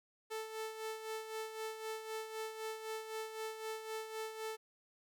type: tone with tremolo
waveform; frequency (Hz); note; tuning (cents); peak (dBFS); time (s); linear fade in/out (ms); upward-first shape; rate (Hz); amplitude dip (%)
sawtooth; 440; A4; 0; -35; 0.3-4.57; 20; sine; 3.9; 60
effects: none